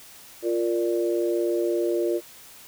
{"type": "chord", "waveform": "sine", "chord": "Bb major", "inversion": "second", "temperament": "equal", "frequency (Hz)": [349.2, 466.2, 587.3], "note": ["F4", "Bb4", "D5"], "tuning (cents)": [0, 0, 0], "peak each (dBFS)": [-23, -28, -29], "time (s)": [0.42, 2.21], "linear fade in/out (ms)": 50, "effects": ["white hiss -47 dBFS RMS until 2.67 s"]}